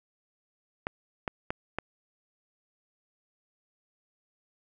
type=clicks; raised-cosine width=0.5 ms; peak=-15 dBFS; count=4; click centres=0.869 / 1.278 / 1.505 / 1.786 s; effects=none